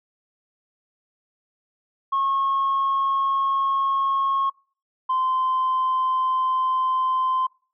sine tone pair in turn, 1089 / 1035.9 Hz, C#6 / C6, -31 / -18 cents, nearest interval minor second, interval 87 cents, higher first, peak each -18 dBFS, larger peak neither, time 2.12-4.5 / 5.09-7.47 s, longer neither, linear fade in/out 10 ms, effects noise-tail reverb RT60 0.4 s tail -24 dB re dry + tanh soft clip ceiling -16 dBFS

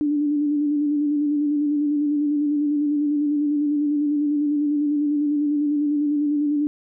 sine tone with vibrato, 293.7 Hz, D4, in tune, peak -18 dBFS, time 0.01-6.67 s, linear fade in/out 0 ms, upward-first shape square, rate 10 Hz, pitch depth 28 cents each way, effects none

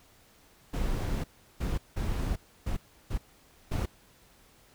brown noise bursts at uneven times, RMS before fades -30 dBFS, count 6, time 0.73-1.24 / 1.6-1.78 / 1.96-2.36 / 2.66-2.77 / 3.1-3.18 / 3.71-3.86 s, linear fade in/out 10 ms, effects pink hiss -60 dBFS RMS until 4.74 s

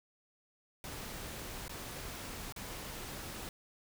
pink noise with dropouts, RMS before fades -44 dBFS, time 0.84-3.49 s, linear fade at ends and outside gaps 1 ms, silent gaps 1.681-1.694 / 2.524-2.562 s, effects none

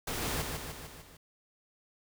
pink noise with echo, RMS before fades -35 dBFS, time 0.07-0.42 s, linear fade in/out 5 ms, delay 150 ms, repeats 5, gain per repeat -4 dB, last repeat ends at 1.17 s, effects none

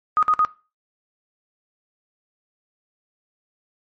sine tone bursts, 1244.5 Hz, D#6, in tune, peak -14 dBFS, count 3, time 0.17-0.449 s, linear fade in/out 0 ms, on 57 ms, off 54 ms, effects noise-tail reverb RT60 0.3 s tail -18 dB re dry + MP3 32 kbps

